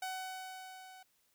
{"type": "tone with level ramp", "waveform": "sawtooth", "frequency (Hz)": 750, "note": "F#5", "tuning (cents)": 23, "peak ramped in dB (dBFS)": [-33, -49], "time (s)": [0.02, 1.03], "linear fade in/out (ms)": 5, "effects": ["white hiss -74 dBFS RMS until 1.34 s"]}